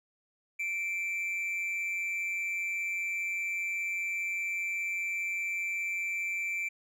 triangle tone with amplitude modulation, 2341 Hz, D7, 6 cents flat, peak -27 dBFS, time 0.59-6.69 s, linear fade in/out 10 ms, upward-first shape sine, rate 185 Hz, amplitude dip 45%, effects none

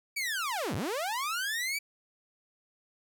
sawtooth linear two-way sweep, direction down then up, 2336 to 77.78 to 2336 Hz, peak -27 dBFS, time 0.16-1.79 s, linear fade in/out 10 ms, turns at 0.75 s, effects none

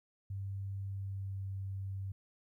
sine tone with pitch glide, 98 to 96.93 Hz, G2 to G2, 0 to -19 cents, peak -37 dBFS, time 0.3-2.12 s, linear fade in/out 5 ms, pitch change -19 cents, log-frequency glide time 0.88-1.46 s, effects 13-bit

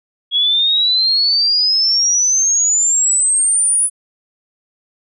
sine exponential sweep, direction up, 3316 to 9956 Hz, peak -11 dBFS, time 0.31-3.9 s, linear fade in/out 50 ms, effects none

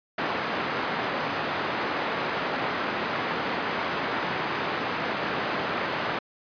white band-pass noise, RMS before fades -29 dBFS, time 0.18-6.19 s, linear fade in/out 5 ms, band 160 to 1600 Hz, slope 12 dB/octave, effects resampled to 11025 Hz

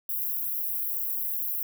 white high-pass noise, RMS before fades -30 dBFS, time 0.09-1.63 s, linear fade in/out 2 ms, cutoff 12000 Hz, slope 48 dB/octave, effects none

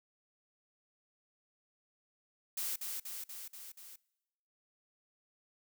blue noise with echo, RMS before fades -37 dBFS, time 2.57-2.76 s, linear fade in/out 5 ms, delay 240 ms, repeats 5, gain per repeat -3 dB, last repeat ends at 3.96 s, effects noise-tail reverb RT60 1.0 s tail -24 dB re dry

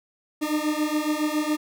40% pulse beating tone pair, 299.9 / 307.1 Hz, D4 / D#4, +36 / -23 cents, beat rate 7.2 Hz, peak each -25 dBFS, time 0.41-1.57 s, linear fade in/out 20 ms, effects none

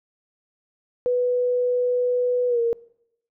sine tone with pitch glide, 493.9 to 466.2 Hz, B4 to A#4, 0 to 0 cents, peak -18 dBFS, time 1.06-2.73 s, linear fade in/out 0 ms, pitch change -100 cents, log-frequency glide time 2.48-2.6 s, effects noise-tail reverb RT60 0.8 s tail -24 dB re dry

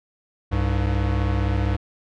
square tone pair together, 65 / 100.33 Hz, C2 / G2, -11 / +41 cents, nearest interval minor sixth, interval 752 cents, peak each -23 dBFS, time 0.51-1.77 s, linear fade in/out 20 ms, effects low-pass 3000 Hz 12 dB/octave

